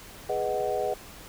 sine chord, G# minor seventh, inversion none, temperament equal with one note detuned, 415.3 / 493.9 / 622.3 / 745.1 Hz, G#4 / B4 / D#5 / F#5, 0 / 0 / 0 / +12 cents, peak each -31 dBFS, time 0.29-0.94 s, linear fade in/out 5 ms, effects pink hiss -46 dBFS RMS until 1.28 s

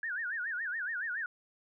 sine tone with vibrato, 1630 Hz, G#6, 33 cents flat, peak -33 dBFS, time 0.03-1.26 s, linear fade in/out 2 ms, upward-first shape sine, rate 7.1 Hz, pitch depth 230 cents each way, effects none

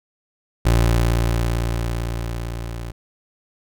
25% pulse tone with level ramp, 57.8 Hz, A#1, 14 cents flat, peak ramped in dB -9 to -25 dBFS, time 0.65-2.92 s, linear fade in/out 10 ms, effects none

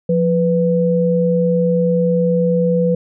sine tone pair together, 174.9 / 495.4 Hz, F3 / B4, +3 / +5 cents, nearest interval octave + tritone, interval 1802 cents, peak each -15 dBFS, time 0.09-2.95 s, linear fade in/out 5 ms, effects none

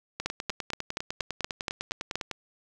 two click trains, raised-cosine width 0.2 ms, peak -15 / -12 dBFS, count 22 / 9, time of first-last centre 0.2-2.313 / 0.26-2.156 s, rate 9.94 / 4.22 Hz, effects none

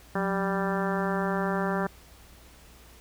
harmonic tone with a mistuned harmonic, 196 Hz, G3, in tune, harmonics 1 / 2 / 3 / 4 / 5 / 6 / 7 / 8 / 9, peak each -29 / -32 / -34 / -35 / -36 / -37 / -37 / -38 / -39 dBFS, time 0.15-1.87 s, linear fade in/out 5 ms, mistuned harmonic 1, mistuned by -120 cents, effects added 60 Hz sine -54 dBFS peak until 3 s + pink hiss -54 dBFS RMS until 3 s

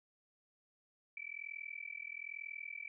sine tone with amplitude modulation, 2315 Hz, D7, 25 cents flat, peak -39 dBFS, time 1.17-2.88 s, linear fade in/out 2 ms, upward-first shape sine, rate 41.1 Hz, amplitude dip 100%, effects none

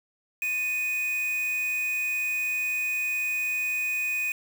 triangle tone with quantisation, 2489 Hz, D#7, in tune, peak -24 dBFS, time 0.42-4.32 s, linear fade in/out 2 ms, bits 6, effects none

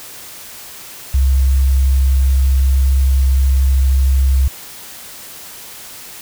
sine tone with vibrato, 66.6 Hz, C2, 31 cents sharp, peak -9 dBFS, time 1.14-4.48 s, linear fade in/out 5 ms, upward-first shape triangle, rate 13 Hz, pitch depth 11 cents each way, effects white hiss -34 dBFS RMS until 6.21 s

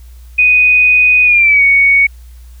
sine tone with pitch glide, 2489 to 2230 Hz, D#7 to C#7, 0 to +10 cents, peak -5 dBFS, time 0.38-2.07 s, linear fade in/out 10 ms, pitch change -190 cents, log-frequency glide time 1.24-1.63 s, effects added 60 Hz sine -32 dBFS peak until 2.6 s + white hiss -50 dBFS RMS until 2.6 s

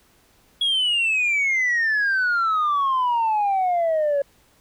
sine exponential sweep, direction down, 3349 to 554.4 Hz, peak -16 dBFS, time 0.61-4.22 s, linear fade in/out 5 ms, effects tanh soft clip ceiling -16 dBFS + pink hiss -58 dBFS RMS until 4.6 s

